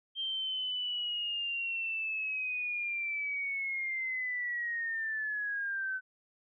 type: linear sweep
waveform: sine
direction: down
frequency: 3165 to 1514 Hz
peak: -32 dBFS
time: 0.15-6.01 s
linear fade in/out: 50 ms
effects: none